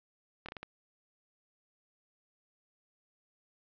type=slowing click train; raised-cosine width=0.3 ms; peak=-25 dBFS; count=5; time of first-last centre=0.46-0.63 s; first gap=26 ms; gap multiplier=1.34; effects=low-pass 4000 Hz 12 dB/octave